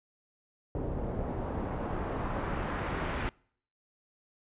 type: noise with low-pass filter sweep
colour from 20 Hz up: pink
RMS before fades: -34 dBFS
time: 0.75-3.29 s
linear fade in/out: 0 ms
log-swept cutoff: 520 to 2100 Hz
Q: 1
effects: noise-tail reverb RT60 0.6 s tail -26 dB re dry + resampled to 8000 Hz